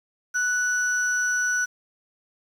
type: tone pair together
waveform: sine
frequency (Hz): 1480 / 5916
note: F#6 / F#8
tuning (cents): 0 / -1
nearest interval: 2 octaves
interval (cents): 2399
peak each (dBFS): -21 / -27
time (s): 0.34-1.66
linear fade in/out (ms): 20
effects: tanh soft clip ceiling -15 dBFS + 8-bit